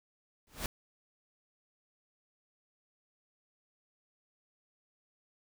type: noise with exponential growth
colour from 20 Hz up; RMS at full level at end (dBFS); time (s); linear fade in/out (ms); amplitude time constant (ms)
pink; -31; 0.47-0.66; 1; 40
effects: none